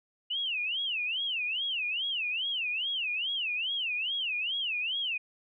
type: tone with vibrato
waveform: sine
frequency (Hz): 2839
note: F7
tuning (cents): +28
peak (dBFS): -29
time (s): 0.3-5.18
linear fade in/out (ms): 10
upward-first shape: sine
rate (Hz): 2.4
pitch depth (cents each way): 270
effects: none